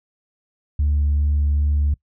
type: tone with vibrato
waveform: sine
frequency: 73 Hz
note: D2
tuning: 10 cents flat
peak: -14 dBFS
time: 0.79-1.94 s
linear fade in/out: 5 ms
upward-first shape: sine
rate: 2.5 Hz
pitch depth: 9 cents each way
effects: noise-tail reverb RT60 0.1 s tail -23 dB re dry + tanh soft clip ceiling -13 dBFS